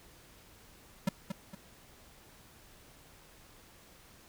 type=tone with echo; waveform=square; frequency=191.2 Hz; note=G3; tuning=43 cents flat; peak=-26 dBFS; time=1.07-1.09 s; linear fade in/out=5 ms; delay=230 ms; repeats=2; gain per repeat=-8 dB; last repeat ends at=1.55 s; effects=pink hiss -58 dBFS RMS until 4.28 s